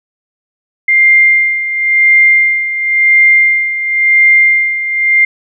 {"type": "tone with tremolo", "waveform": "sine", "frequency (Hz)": 2100, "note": "C7", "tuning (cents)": 6, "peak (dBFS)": -3, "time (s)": [0.88, 5.25], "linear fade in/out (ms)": 5, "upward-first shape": "sine", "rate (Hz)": 0.95, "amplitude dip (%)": 70, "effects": []}